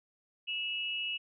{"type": "tone pair together", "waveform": "sine", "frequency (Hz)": [2637, 2903], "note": ["E7", "F#7"], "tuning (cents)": [0, -34], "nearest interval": "major second", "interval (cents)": 166, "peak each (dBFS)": [-36, -35], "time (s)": [0.47, 1.18], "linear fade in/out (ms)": 20, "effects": []}